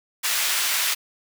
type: high-pass noise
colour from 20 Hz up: pink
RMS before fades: -23 dBFS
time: 0.23-0.95 s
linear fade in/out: 20 ms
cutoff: 1700 Hz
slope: 12 dB/octave
effects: none